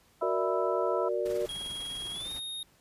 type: harmonic tone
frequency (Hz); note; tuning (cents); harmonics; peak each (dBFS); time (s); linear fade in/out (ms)
329.6; E4; 0; 2 / 3 / 4; -33 / -35 / -36; 0.21-1.09; 10
type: chord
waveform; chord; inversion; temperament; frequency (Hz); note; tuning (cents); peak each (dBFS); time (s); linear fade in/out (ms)
sine; Gb augmented; none; equal; 370 / 466.2 / 587.3; Gb4 / Bb4 / D5; 0 / 0 / 0; -32; 0.22-1.46; 5
type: noise with tremolo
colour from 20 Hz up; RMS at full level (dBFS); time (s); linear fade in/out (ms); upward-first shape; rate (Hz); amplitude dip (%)
pink; -45; 1.25-2.4; 10; sine; 20; 50
type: tone with pitch glide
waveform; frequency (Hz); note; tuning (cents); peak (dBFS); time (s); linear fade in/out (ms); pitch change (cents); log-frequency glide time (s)
square; 3291 to 3715; G#7 to A#7; -16 to -7; -36; 1.49-2.63; 2; +209; 2.12-2.31
effects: pink hiss -64 dBFS RMS until 2.8 s + resampled to 32000 Hz